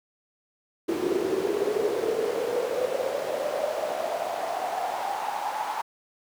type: noise with high-pass filter sweep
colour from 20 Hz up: brown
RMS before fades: -28 dBFS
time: 0.88-5.82 s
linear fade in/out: 10 ms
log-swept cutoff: 350 to 900 Hz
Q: 7.9
effects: none